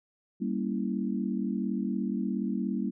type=chord; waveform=sine; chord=G diminished seventh; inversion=none; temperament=equal; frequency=196 / 233.1 / 277.2 / 329.6 Hz; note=G3 / Bb3 / Db4 / Fb4; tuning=0 / 0 / 0 / 0 cents; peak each=-31 / -32 / -36 / -37 dBFS; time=0.4-2.91 s; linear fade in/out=20 ms; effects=none